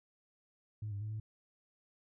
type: tone with pitch steps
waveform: sine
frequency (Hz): 106.7 / 100.8 / 107.1 / 108.5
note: G#2 / G2 / A2 / A2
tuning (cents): +47 / +49 / -46 / -24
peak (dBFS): -36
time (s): 0.82-1.2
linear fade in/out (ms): 5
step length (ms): 95
effects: tanh soft clip ceiling -34 dBFS